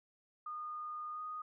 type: tone with pitch glide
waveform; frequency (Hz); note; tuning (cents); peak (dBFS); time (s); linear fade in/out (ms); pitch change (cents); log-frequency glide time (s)
sine; 1224 to 1239.7; D#6 to D#6; -29 to -7; -40; 0.46-1.42; 5; +22; 1.12-1.21
effects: none